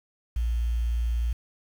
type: tone with quantisation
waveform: sine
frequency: 58.27 Hz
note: A#1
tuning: in tune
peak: -23 dBFS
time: 0.36-1.33 s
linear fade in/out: 5 ms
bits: 8
effects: none